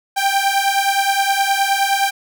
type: beating tone pair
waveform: sawtooth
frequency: 784 / 793.6 Hz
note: G5 / G5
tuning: 0 / +21 cents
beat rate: 9.6 Hz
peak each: -14 dBFS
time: 0.16-2.11 s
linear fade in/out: 20 ms
effects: none